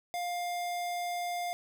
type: tone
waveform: square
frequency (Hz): 704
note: F5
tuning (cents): +14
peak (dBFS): -33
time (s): 0.14-1.53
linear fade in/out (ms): 0
effects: none